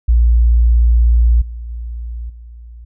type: tone with level steps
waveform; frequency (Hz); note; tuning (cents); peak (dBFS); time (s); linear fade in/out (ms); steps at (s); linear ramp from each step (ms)
sine; 58.27; A#1; 0; -7 / -24 / -22 / -32; 0.08-2.85; 10; 1.41 / 1.69 / 2.29; 10
effects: none